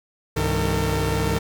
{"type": "tone cluster", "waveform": "sawtooth", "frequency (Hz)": [66.1, 99.9, 157.8, 452.5], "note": ["C2", "G2", "D#3", "A4"], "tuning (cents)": [18, 33, 25, 48], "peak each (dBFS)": -22, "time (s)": [0.36, 1.39], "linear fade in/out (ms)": 10, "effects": []}